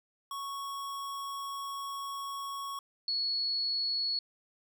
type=tone pair in turn; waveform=square / sine; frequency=1108 / 4376 Hz; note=C#6 / C#8; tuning=-1 / -23 cents; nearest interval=2 octaves; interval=2378 cents; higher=second; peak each=-37 / -29 dBFS; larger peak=second; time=0.31-2.79 / 3.08-4.19 s; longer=first; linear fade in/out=2 ms; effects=none